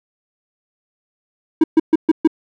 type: tone bursts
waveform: triangle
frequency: 319.4 Hz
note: D#4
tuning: 45 cents sharp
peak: -5 dBFS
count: 5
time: 1.61-2.275 s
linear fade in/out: 5 ms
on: 29 ms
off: 130 ms
effects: none